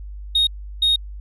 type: tone bursts at uneven times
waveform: sine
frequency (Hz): 3729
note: A#7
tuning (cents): 0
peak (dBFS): -12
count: 2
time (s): 0.35-0.47 / 0.82-0.96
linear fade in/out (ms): 5
effects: tanh soft clip ceiling -12 dBFS + added 50 Hz sine -31 dBFS peak until 1.2 s